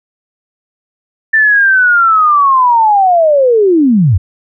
sine linear sweep, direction down, 1787 to 77.78 Hz, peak -5 dBFS, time 1.33-4.18 s, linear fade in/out 10 ms, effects none

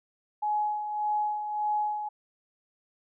sine tone with tremolo, 842 Hz, G#5, 24 cents sharp, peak -24 dBFS, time 0.42-2.09 s, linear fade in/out 10 ms, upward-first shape sine, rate 1.7 Hz, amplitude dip 55%, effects none

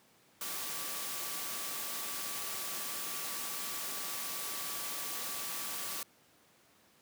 sine tone in noise, 1152 Hz, D6, 34 cents flat, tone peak -50 dBFS, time 0.41-6.03 s, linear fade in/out 2 ms, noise white, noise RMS -39 dBFS, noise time 0.41-6.03 s, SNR -14 dB, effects pink hiss -65 dBFS RMS until 7.01 s + high-pass 150 Hz 12 dB/octave

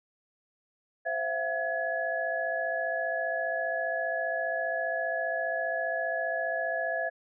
sine tone cluster, 522 / 667 / 722 / 1690 Hz, C5 / E5 / F#5 / G#6, -4 / +20 / -43 / +30 cents, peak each -37 / -31 / -38 / -32 dBFS, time 1.05-7.1 s, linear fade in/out 20 ms, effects none

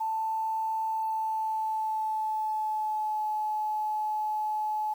sine tone with pitch glide, 884 to 855.9 Hz, A5 to A5, +8 to -48 cents, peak -27 dBFS, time 0-4.94 s, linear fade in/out 10 ms, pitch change -56 cents, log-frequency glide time 0.9-3.25 s, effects 9-bit

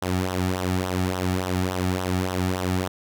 sawtooth tone with flanger, 92 Hz, F#2, 9 cents flat, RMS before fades -25 dBFS, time 0.02-2.88 s, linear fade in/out 5 ms, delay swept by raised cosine 0.42 to 2.02 ms, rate 3.5 Hz, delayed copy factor -0.7, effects none

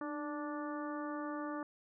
harmonic tone with a mistuned harmonic, 293 Hz, D4, 4 cents flat, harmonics 1 / 2 / 3 / 4 / 5 / 6, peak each -40 / -45 / -48 / -45 / -51 / -54 dBFS, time 0.01-1.63 s, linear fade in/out 2 ms, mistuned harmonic 1, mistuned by +41 cents, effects none

